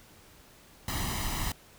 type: noise with comb filter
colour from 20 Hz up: pink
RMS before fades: -32 dBFS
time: 0.88-1.52 s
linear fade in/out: 2 ms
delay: 1 ms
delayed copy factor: +0.65
effects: pink hiss -56 dBFS RMS until 1.78 s